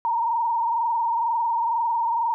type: tone with frequency modulation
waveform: sine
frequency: 929 Hz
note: A#5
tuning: 6 cents flat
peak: -20 dBFS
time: 0.05-2.34 s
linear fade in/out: 0 ms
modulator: 22.1 Hz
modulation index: 1.5
effects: none